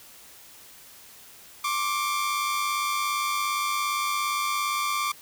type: tone pair together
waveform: sawtooth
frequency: 1077.3 / 1174.7 Hz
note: C#6 / D6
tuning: -50 / 0 cents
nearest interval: minor second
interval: 150 cents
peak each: -28 / -22 dBFS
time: 1.64-5.12 s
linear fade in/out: 5 ms
effects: white hiss -49 dBFS RMS until 5.21 s